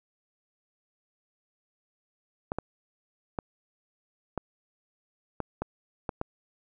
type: clicks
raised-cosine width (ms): 1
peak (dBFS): -16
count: 8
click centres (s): 2.519 / 2.586 / 3.388 / 4.377 / 5.403 / 5.62 / 6.092 / 6.214
effects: none